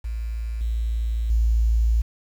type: tone with level steps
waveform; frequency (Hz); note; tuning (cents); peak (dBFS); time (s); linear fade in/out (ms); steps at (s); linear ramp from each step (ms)
sine; 56.3; A1; +40; -25 / -21 / -16; 0.04-2.02; 10; 0.61 / 1.3; 2
effects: 8-bit